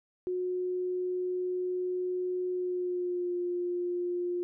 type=tone with pitch glide; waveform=sine; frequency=363.7 to 353.6 Hz; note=F#4 to F4; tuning=-30 to +22 cents; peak=-29 dBFS; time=0.27-4.43 s; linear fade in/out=0 ms; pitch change=-48 cents; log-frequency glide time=2.5-3.35 s; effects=none